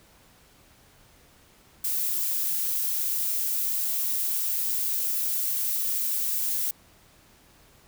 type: noise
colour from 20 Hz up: violet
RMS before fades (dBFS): -27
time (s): 1.84-6.71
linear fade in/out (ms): 5
effects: pink hiss -57 dBFS RMS until 7.87 s